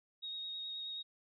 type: tone with vibrato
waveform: sine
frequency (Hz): 3752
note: A#7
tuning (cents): +11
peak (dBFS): -40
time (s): 0.22-1.03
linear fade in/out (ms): 20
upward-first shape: sine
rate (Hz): 9.4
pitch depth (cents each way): 14
effects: none